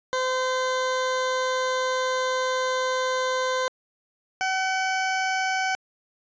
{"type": "tone pair in turn", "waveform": "20% pulse", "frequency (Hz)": [514, 757.6], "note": ["C5", "F#5"], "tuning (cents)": [-31, 41], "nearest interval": "perfect fifth", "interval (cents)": 672, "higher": "second", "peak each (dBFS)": -18, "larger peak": "neither", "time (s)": [[0.13, 3.68], [4.41, 5.75]], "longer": "first", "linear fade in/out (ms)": 0, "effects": ["resampled to 16000 Hz"]}